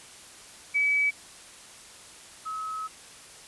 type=tone pair in turn; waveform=sine; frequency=2287 / 1283.5 Hz; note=D7 / E6; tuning=-47 / -47 cents; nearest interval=minor seventh; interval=1000 cents; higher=first; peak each=-21 / -31 dBFS; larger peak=first; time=0.74-1.11 / 2.45-2.88 s; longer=second; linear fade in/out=20 ms; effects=white hiss -48 dBFS RMS until 3.47 s + resampled to 24000 Hz